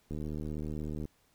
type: click train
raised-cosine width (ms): 3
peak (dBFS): -26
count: 73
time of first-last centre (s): 0.11-1.054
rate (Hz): 76.3
effects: pink hiss -69 dBFS RMS until 1.34 s